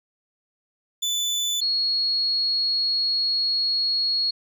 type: tone pair in turn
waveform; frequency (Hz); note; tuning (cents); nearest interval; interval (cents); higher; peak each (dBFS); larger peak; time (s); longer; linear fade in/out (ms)
30% pulse / sine; 3494 / 4320; A7 / C#8; -13 / -45; major third; 368; second; -20; neither; 1.02-1.61 / 1.61-4.31; second; 10
effects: none